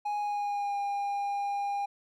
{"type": "tone with pitch glide", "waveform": "triangle", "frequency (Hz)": [829, 806.3], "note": ["G#5", "G5"], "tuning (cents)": [-3, 49], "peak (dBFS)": -27, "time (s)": [0.05, 1.86], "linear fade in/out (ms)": 10, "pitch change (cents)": -48, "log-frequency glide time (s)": [0.18, 0.78], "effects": []}